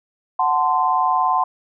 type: chord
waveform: sine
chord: F# diminished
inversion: none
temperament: equal with one note detuned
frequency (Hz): 740 / 880 / 1038.1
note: F#5 / A5 / C6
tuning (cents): 0 / 0 / -14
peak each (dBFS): -20 / -21 / -18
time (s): 0.39-1.44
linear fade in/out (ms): 5
effects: none